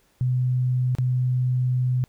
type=tone with dropouts; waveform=sine; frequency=126.3 Hz; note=B2; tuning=39 cents sharp; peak=-19 dBFS; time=0.21-2.04 s; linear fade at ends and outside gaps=0 ms; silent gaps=0.951-0.985 s; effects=pink hiss -63 dBFS RMS until 2.08 s